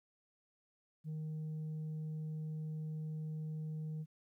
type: tone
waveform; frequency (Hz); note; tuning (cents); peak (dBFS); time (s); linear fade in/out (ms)
sine; 155.56; D#3; 0; -36; 1.04-4.06; 50
effects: tanh soft clip ceiling -38 dBFS + 13-bit